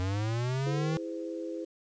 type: linear sweep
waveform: square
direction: up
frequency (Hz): 90.5 to 161.2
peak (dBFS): -29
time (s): 0-0.97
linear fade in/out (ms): 0
type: chord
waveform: sine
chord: E augmented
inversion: none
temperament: just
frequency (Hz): 329.6 / 412 / 515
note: E4 / G#4 / B#4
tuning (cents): 0 / -14 / -28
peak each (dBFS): -36 / -42 / -39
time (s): 0.66-1.65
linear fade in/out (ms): 10
effects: resampled to 16000 Hz + 10-bit